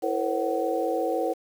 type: tone cluster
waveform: sine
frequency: 330.6 / 452.3 / 496.9 / 542 / 750 Hz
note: E4 / A4 / B4 / C#5 / F#5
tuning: +5 / +48 / +11 / -39 / +23 cents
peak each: -30 dBFS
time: 0.02-1.34 s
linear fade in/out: 20 ms
effects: 8-bit